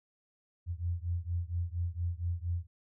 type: beating tone pair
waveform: sine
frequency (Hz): 84.8 / 89.1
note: E2 / F2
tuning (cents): +50 / +35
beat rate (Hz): 4.3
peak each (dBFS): -34 / -35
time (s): 0.66-2.67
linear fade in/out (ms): 50
effects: none